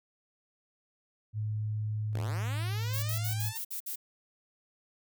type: tone with pitch glide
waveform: sine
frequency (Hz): 107.1 to 108.28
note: A2 to A2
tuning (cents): -46 to -27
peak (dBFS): -30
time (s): 1.33-3.53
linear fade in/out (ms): 50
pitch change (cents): +19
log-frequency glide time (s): 2.25-2.69
type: linear sweep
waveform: 5% pulse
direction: up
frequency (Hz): 34.65 to 918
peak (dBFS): -28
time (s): 2.13-3.58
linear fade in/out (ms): 10
type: noise bursts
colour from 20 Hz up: violet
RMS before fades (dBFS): -37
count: 7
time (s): 2.93-3.959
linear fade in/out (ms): 10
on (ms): 99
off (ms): 56
effects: none